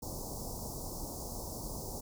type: band-stop noise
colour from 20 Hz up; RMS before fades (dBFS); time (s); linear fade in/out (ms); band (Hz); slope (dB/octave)
pink; -41; 0.02-2.01; 10; 1000 to 4900; 48
effects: none